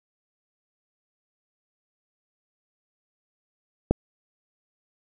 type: click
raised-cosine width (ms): 2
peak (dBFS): -5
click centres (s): 3.91
effects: none